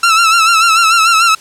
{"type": "tone with vibrato", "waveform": "sawtooth", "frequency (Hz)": 1338, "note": "E6", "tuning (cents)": 25, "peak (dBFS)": -3, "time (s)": [0.03, 1.35], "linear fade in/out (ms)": 5, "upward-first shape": "sine", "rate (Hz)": 6.8, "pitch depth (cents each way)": 65, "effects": ["white hiss -38 dBFS RMS until 1.4 s", "low-pass 9000 Hz 12 dB/octave"]}